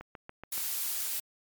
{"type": "click train", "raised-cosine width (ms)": 0.5, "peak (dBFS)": -28, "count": 5, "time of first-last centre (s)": [0.01, 0.578], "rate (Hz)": 7.04}
{"type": "noise", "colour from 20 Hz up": "blue", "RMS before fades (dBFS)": -33, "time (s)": [0.52, 1.2], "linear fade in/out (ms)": 5}
{"effects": ["MP3 96 kbps"]}